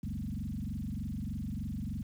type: tone with frequency modulation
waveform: sine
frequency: 146.83 Hz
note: D3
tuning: in tune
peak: -34 dBFS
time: 0.03-2.03 s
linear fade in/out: 5 ms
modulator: 23.3 Hz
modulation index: 4
effects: 10-bit